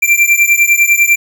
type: beating tone pair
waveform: square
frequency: 2354 / 2364 Hz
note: D7 / D7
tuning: +3 / +11 cents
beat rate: 10 Hz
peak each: -11 dBFS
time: 0.02-1.16 s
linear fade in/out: 10 ms
effects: 7-bit